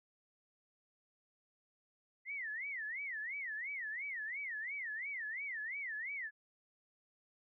sine tone with vibrato, 1975.5 Hz, B6, in tune, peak -39 dBFS, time 2.25-6.31 s, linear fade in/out 50 ms, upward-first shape sine, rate 2.9 Hz, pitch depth 260 cents each way, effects none

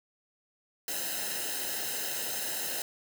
white noise with comb filter, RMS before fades -34 dBFS, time 0.88-2.82 s, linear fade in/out 2 ms, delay 0.87 ms, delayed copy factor -0.8, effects none

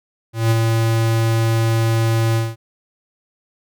square tone with ADSR envelope, 113.5 Hz, A#2, 46 cents flat, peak -12 dBFS, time 0.33-2.56 s, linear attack 180 ms, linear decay 24 ms, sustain -3 dB, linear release 200 ms, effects none

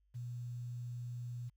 sine tone with quantisation, 121.1 Hz, B2, 34 cents flat, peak -40 dBFS, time 0.14-1.5 s, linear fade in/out 20 ms, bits 11, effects added 50 Hz sine -70 dBFS peak until 1.56 s

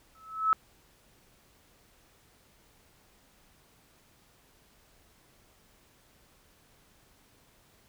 sine tone with exponential growth, 1300 Hz, E6, 24 cents flat, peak -18 dBFS, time 0.15-0.53 s, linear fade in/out 0 ms, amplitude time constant 81 ms, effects pink hiss -63 dBFS RMS until 7.88 s

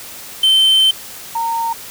triangle / sine tone pair in turn, 3093 / 919.6 Hz, G7 / A#5, -24 / -24 cents, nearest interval octave + major sixth, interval 2100 cents, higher first, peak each -7 / -16 dBFS, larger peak first, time 0.43-0.91 / 1.35-1.73 s, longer first, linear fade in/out 5 ms, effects white hiss -33 dBFS RMS until 1.9 s

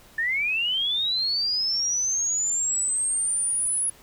sine linear sweep, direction up, 1760 to 10430 Hz, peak -22 dBFS, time 0.18-3.9 s, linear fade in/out 5 ms, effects pink hiss -52 dBFS RMS until 4.02 s

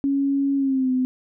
sine tone with pitch glide, 277.2 to 255.7 Hz, C#4 to C4, 0 to -40 cents, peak -18 dBFS, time 0.04-1.05 s, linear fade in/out 0 ms, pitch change -140 cents, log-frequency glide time 0.56-0.91 s, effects none

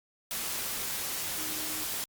sine tone in noise, 311.1 Hz, D#4, in tune, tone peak -44 dBFS, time 1.38-1.84 s, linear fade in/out 0 ms, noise white, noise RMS -34 dBFS, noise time 0.31-2.04 s, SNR -13 dB, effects Opus 48 kbps

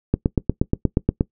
click train, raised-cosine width 3 ms, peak -3 dBFS, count 10, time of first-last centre 0.14-1.209 s, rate 8.42 Hz, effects noise-tail reverb RT60 0.1 s tail -21 dB re dry

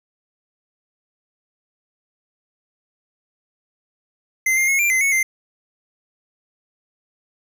square tone with pitch steps, 2071 / 2111 / 2174 / 2372 / 2058 / 2207 / 2086 Hz, C7 / C7 / C#7 / D7 / C7 / C#7 / C7, -18 / +15 / -34 / +17 / -29 / -8 / -6 cents, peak -16 dBFS, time 4.46-5.23 s, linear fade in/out 5 ms, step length 110 ms, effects none

